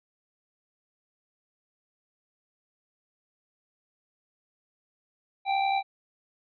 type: tone with amplitude modulation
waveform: square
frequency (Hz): 784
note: G5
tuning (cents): 0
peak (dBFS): -22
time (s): 5.45-5.83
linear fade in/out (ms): 50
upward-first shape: sine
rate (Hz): 70.8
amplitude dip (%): 50
effects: resampled to 11025 Hz